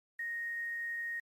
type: tone with quantisation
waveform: sine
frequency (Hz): 1864.7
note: A#6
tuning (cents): 0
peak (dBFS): -35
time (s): 0.19-1.2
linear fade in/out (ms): 5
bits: 10
effects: MP3 64 kbps